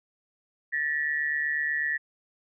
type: tone pair together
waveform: sine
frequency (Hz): 1765 / 1913.1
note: A6 / A#6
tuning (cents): +5 / +44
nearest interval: minor second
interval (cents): 139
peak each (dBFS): -28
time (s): 0.72-1.98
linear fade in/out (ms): 20
effects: none